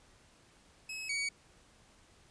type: tone pair in turn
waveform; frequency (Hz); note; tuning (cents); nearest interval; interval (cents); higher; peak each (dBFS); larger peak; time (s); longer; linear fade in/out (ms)
sawtooth; 2570 / 2254; E7 / C#7; -45 / +28; major second; 227; first; -36 / -29; second; 0.89-1.09 / 1.09-1.29; neither; 5
effects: pink hiss -63 dBFS RMS until 2.3 s + resampled to 22050 Hz